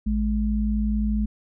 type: tone pair together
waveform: sine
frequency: 55.91 / 211.1 Hz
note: A1 / G#3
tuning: +28 / +29 cents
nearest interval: octave + major seventh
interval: 2301 cents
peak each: -23 / -23 dBFS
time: 0.06-1.26 s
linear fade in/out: 10 ms
effects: none